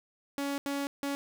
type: tone bursts at uneven times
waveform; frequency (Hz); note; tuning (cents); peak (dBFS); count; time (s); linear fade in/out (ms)
sawtooth; 280.8; C#4; +22; -27; 3; 0.38-0.58 / 0.66-0.87 / 1.03-1.15; 0
effects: none